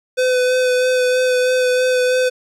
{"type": "tone with vibrato", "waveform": "square", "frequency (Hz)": 505, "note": "B4", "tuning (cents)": 39, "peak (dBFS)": -14, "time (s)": [0.17, 2.3], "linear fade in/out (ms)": 20, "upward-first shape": "sine", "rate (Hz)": 3.1, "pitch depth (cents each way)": 16, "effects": ["low-pass 9000 Hz 12 dB/octave", "9-bit"]}